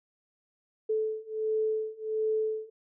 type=beating tone pair; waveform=sine; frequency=435.2 / 436.6 Hz; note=A4 / A4; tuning=-19 / -13 cents; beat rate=1.4 Hz; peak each=-31 / -30 dBFS; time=0.89-2.7 s; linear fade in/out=10 ms; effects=none